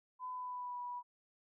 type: tone with pitch glide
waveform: sine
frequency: 1008 to 978.7 Hz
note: B5 to B5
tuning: +35 to -16 cents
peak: -40 dBFS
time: 0.19-1.03 s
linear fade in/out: 50 ms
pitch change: -51 cents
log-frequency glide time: 0.29-0.8 s
effects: none